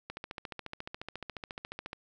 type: click train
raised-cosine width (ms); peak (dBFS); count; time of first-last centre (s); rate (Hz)
0.3; -23; 27; 0.1-1.931; 14.2
effects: none